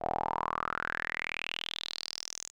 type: tone with band-pass filter sweep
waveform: sawtooth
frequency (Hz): 40.6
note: E1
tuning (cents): -26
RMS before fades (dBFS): -36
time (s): 0-2.51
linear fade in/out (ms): 50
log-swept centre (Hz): 680 to 7100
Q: 6.6
effects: none